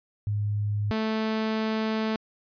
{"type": "tone pair in turn", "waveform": ["sine", "sawtooth"], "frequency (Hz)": [103.83, 219.3], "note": ["G#2", "A3"], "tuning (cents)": [0, -6], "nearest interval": "octave + minor second", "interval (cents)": 1294, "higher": "second", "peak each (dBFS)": [-24, -21], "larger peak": "second", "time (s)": [[0.27, 0.91], [0.91, 2.16]], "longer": "second", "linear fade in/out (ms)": 0, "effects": ["resampled to 11025 Hz"]}